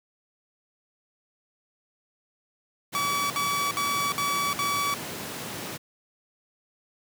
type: high-pass noise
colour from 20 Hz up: pink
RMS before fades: -36 dBFS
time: 2.92-5.78 s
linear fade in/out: 20 ms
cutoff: 110 Hz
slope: 24 dB/octave
type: tone bursts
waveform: sawtooth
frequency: 1142 Hz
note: D6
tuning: 49 cents flat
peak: -21 dBFS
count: 5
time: 2.95-4.94 s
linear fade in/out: 0 ms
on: 350 ms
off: 60 ms
effects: none